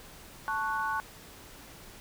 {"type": "chord", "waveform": "sine", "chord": "F# minor", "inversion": "first", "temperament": "equal", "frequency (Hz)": [880, 1108.7, 1480], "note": ["A5", "C#6", "F#6"], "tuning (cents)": [0, 0, 0], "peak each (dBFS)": -33, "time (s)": [0.48, 1], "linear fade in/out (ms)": 0, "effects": ["pink hiss -50 dBFS RMS until 2 s"]}